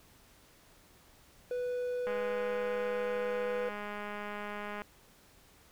triangle tone, 493.9 Hz, B4, in tune, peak -30 dBFS, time 1.51-3.69 s, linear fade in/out 2 ms
click train, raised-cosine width 0.5 ms, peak -26 dBFS, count 570, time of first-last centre 2.07-4.819 s, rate 207 Hz
effects pink hiss -61 dBFS RMS until 5.71 s

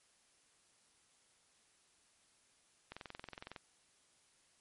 click train, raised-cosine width 0.3 ms, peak -30 dBFS, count 15, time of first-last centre 2.92-3.562 s, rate 21.8 Hz, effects white hiss -71 dBFS RMS until 4.6 s + MP3 48 kbps

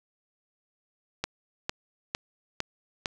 click train, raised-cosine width 0.2 ms, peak -11 dBFS, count 5, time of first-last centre 1.24-3.058 s, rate 2.2 Hz, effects none

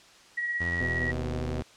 sine tone with tremolo, 1914 Hz, A#6, 45 cents sharp, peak -26 dBFS, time 0.37-1.12 s, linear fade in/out 10 ms, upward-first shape sine, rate 17 Hz, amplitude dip 35%
sawtooth tone with pitch glide, 86 to 77.51 Hz, F2 to D#2, -26 to -6 cents, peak -28 dBFS, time 0.6-1.63 s, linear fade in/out 10 ms, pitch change -180 cents, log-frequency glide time 0.82-1.19 s
click train, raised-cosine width 2 ms, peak -24 dBFS, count 101, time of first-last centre 0.81-1.61 s, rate 125 Hz
effects white hiss -54 dBFS RMS until 1.76 s + low-pass 6000 Hz 12 dB/octave

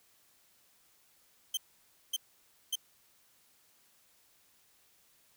sawtooth tone bursts, 3127 Hz, G7, 5 cents flat, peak -27 dBFS, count 3, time 1.54-2.756 s, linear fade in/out 5 ms, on 32 ms, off 560 ms, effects white hiss -67 dBFS RMS until 5.36 s

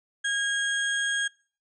sine tone with sample-and-hold, 1633 Hz, G#6, 30 cents flat, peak -24 dBFS, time 0.24-1.28 s, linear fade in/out 10 ms, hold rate 4900 Hz, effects noise-tail reverb RT60 0.4 s tail -23 dB re dry + resampled to 22050 Hz

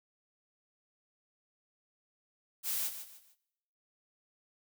blue noise with echo, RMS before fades -34 dBFS, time 2.63-2.91 s, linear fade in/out 50 ms, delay 150 ms, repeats 3, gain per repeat -10 dB, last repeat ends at 3.36 s, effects noise-tail reverb RT60 0.9 s tail -21 dB re dry

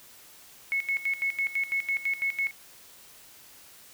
sine tone with tremolo, 2194 Hz, C#7, 18 cents flat, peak -24 dBFS, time 0.72-2.51 s, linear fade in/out 0 ms, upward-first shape square, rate 6 Hz, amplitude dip 80%, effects white hiss -52 dBFS RMS until 3.93 s

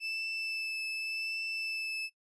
35% pulse tone with vibrato, 2637 Hz, E7, in tune, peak -32 dBFS, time 0-2.1 s, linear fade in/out 50 ms, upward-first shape triangle, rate 0.87 Hz, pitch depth 13 cents each way, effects noise-tail reverb RT60 0.1 s tail -17 dB re dry + resampled to 22050 Hz

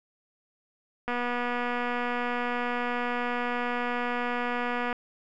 click train, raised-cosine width 0.5 ms, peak -16 dBFS, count 936, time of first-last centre 1.08-4.928 s, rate 243 Hz, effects none

